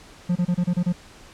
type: tone bursts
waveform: triangle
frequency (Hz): 177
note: F3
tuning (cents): +23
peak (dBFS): -16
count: 7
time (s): 0.29-0.927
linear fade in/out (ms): 10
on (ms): 67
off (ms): 28
effects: pink hiss -47 dBFS RMS until 1.33 s + low-pass 8000 Hz 12 dB/octave

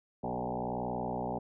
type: tone with frequency modulation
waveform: sine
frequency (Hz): 501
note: B4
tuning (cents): +25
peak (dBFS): -32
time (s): 0.23-1.39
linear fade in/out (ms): 10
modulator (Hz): 61.2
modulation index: 6.1
effects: none

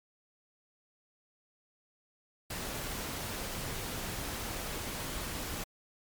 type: noise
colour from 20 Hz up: pink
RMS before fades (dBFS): -38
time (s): 2.5-5.64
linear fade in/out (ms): 5
effects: MP3 96 kbps

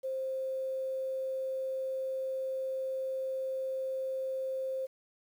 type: tone with quantisation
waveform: sine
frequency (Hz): 527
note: C5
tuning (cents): +12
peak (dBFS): -32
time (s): 0.03-4.87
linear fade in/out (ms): 20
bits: 10
effects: none

